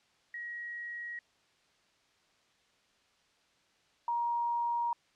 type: tone pair in turn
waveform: sine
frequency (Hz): 1900 / 944.8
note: A#6 / A#5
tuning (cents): +33 / +23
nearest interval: octave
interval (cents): 1210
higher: first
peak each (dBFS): -38 / -29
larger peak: second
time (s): 0.34-1.19 / 4.08-4.93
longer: neither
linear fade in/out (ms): 2
effects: white hiss -69 dBFS RMS until 5.15 s + low-pass 5000 Hz 12 dB/octave